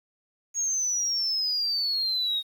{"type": "exponential sweep", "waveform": "sine", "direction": "down", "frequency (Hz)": [6645, 3729], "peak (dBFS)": -23, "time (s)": [0.54, 2.43], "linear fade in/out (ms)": 50, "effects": ["tanh soft clip ceiling -20 dBFS", "9-bit"]}